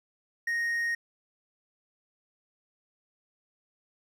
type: tone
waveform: triangle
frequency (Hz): 1864.7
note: A#6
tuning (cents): 0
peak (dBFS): -25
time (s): 0.47-0.95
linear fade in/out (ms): 5
effects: none